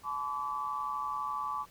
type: tone cluster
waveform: sine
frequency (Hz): 856 / 1017 / 1149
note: A5 / C6 / D6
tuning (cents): -48 / -50 / -38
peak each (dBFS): -40 / -39 / -34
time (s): 0.03-1.66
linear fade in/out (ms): 50
effects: pink hiss -59 dBFS RMS until 1.7 s